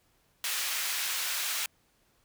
pink high-pass noise, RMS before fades -32 dBFS, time 0.44-1.66 s, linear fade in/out 2 ms, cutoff 1800 Hz, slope 12 dB/octave, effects pink hiss -69 dBFS RMS until 2.24 s

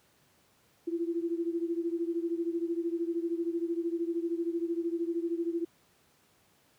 sine beating tone pair, 334.1 / 347.1 Hz, E4 / F4, +23 / -11 cents, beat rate 13 Hz, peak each -31 / -34 dBFS, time 0.87-5.65 s, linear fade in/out 10 ms, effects pink hiss -66 dBFS RMS until 6.78 s + high-pass 100 Hz 12 dB/octave

